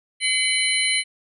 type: tone cluster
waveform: sine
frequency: 2057 / 2264 / 3005 / 4074 / 9630 Hz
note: C7 / C#7 / F#7 / C8 / D9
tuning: -30 / +36 / +26 / -47 / +42 cents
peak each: -25 dBFS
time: 0.2-1.04 s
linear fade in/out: 50 ms
effects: none